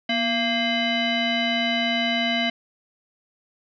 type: tone with frequency modulation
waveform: sine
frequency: 1163 Hz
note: D6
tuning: 17 cents flat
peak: -20 dBFS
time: 0.09-2.5 s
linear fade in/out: 5 ms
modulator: 923 Hz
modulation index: 2.6
effects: none